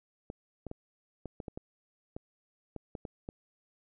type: clicks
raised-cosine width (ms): 2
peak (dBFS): -26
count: 12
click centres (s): 0.301 / 0.667 / 0.714 / 1.257 / 1.402 / 1.482 / 1.575 / 2.165 / 2.763 / 2.952 / 3.052 / 3.289
effects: none